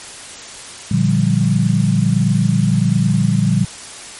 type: chord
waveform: sine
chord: G minor seventh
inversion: first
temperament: equal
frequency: 116.54 / 146.83 / 174.61 / 196 Hz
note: Bb2 / D3 / F3 / G3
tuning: 0 / 0 / 0 / 0 cents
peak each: -17 dBFS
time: 0.91-3.65 s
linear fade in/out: 5 ms
effects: white hiss -33 dBFS RMS until 4.19 s + MP3 48 kbps